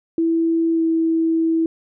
sine tone with pitch glide, 329.6 to 326.2 Hz, E4 to E4, 0 to -18 cents, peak -15 dBFS, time 0.18-1.66 s, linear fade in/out 2 ms, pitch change -18 cents, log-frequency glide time 0.73-0.82 s, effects none

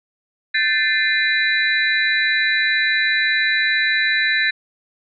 sine tone cluster, 1549 / 1763 / 2080 / 2425 / 3951 Hz, G6 / A6 / C7 / D#7 / B7, -21 / +3 / -11 / -45 / 0 cents, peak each -25 / -18 / -22 / -27 / -23 dBFS, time 0.54-4.51 s, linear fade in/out 10 ms, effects none

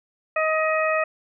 harmonic tone, 630 Hz, D#5, 21 cents sharp, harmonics 1 / 2 / 3 / 4, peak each -22 / -25 / -27 / -28 dBFS, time 0.36-1.04 s, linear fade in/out 5 ms, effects none

